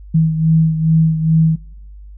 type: beating tone pair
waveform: sine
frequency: 160 / 162.4 Hz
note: D#3 / E3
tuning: +49 / -26 cents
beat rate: 2.4 Hz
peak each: -11 / -18 dBFS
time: 0.14-1.56 s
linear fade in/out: 10 ms
effects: noise-tail reverb RT60 0.9 s tail -23 dB re dry + added 50 Hz sine -33 dBFS peak until 2.17 s